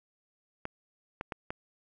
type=clicks; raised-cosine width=0.5 ms; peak=-20 dBFS; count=4; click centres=0.654 / 1.211 / 1.322 / 1.505 s; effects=none